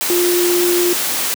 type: tone in noise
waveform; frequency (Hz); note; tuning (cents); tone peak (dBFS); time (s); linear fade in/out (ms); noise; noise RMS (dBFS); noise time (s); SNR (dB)
sine; 351.9; F4; +13; -13; 0.1-0.93; 0; white; -19; 0.01-1.34; +3
effects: high-pass 200 Hz 12 dB/octave